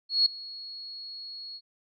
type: tone with ADSR envelope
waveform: sine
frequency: 4331 Hz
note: C#8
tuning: 41 cents flat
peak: -17 dBFS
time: 0.09-1.61 s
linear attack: 170 ms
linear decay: 4 ms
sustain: -21 dB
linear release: 54 ms
effects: none